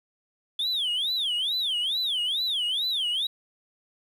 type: tone with vibrato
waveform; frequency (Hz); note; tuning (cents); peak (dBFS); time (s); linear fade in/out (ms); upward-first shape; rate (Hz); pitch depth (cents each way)
sine; 3392; G#7; +36; -22; 0.59-3.27; 5; sine; 2.3; 290
effects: tanh soft clip ceiling -23 dBFS + 9-bit